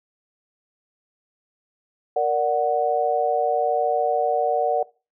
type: chord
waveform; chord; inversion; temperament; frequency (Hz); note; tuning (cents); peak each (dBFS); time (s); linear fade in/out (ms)
sine; Bb augmented; none; equal; 466.2 / 587.3 / 740; Bb4 / D5 / F#5; 0 / 0 / 0; -24 / -23 / -21; 2.16-4.83; 5
effects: noise-tail reverb RT60 0.3 s tail -21 dB re dry